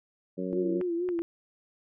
harmonic tone, 92.5 Hz, F#2, in tune, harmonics 2 / 3 / 4 / 5 / 6, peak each -34 / -36 / -37 / -38 / -39 dBFS, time 0.37-0.82 s, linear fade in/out 20 ms
sine tone with vibrato, 349.2 Hz, F4, in tune, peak -27 dBFS, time 0.53-1.22 s, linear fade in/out 0 ms, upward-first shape sine, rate 4.2 Hz, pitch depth 69 cents each way
clicks, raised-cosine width 0.5 ms, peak -27 dBFS, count 3, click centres 0.813 / 1.089 / 1.191 s
effects none

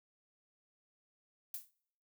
violet noise with exponential decay, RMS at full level -38 dBFS, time 1.54-1.71 s, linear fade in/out 2 ms, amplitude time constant 36 ms, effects noise-tail reverb RT60 0.7 s tail -25 dB re dry

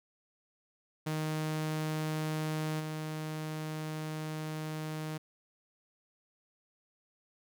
sawtooth tone with level steps, 155.56 Hz, D#3, in tune, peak -28 / -32 dBFS, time 1.06-5.18 s, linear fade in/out 10 ms, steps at 2.79 s, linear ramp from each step 20 ms, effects none

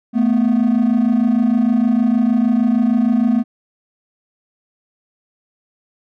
triangle tone pair together, 220 / 246.5 Hz, A3 / B3, 0 / -3 cents, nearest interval major second, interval 197 cents, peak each -12 dBFS, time 0.13-3.44 s, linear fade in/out 50 ms, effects tanh soft clip ceiling -6 dBFS

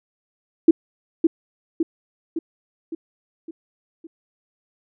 sine tone with echo, 327.7 Hz, E4, 10 cents flat, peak -6 dBFS, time 0.68-0.71 s, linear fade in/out 5 ms, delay 560 ms, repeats 6, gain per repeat -5 dB, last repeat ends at 4.07 s, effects none

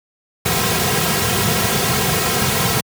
pink noise with comb filter, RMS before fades -17 dBFS, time 0.45-2.81 s, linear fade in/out 10 ms, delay 3.4 ms, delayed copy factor -0.75, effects high-pass 100 Hz 12 dB/octave

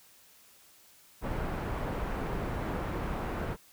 pink low-pass noise, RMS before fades -34 dBFS, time 1.21-3.57 s, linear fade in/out 50 ms, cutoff 1400 Hz, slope 12 dB/octave, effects white hiss -59 dBFS RMS until 3.72 s

